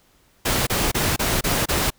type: noise bursts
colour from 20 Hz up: pink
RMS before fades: -21 dBFS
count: 6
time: 0.45-1.905 s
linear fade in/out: 10 ms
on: 220 ms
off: 27 ms
effects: pink hiss -59 dBFS RMS until 1.98 s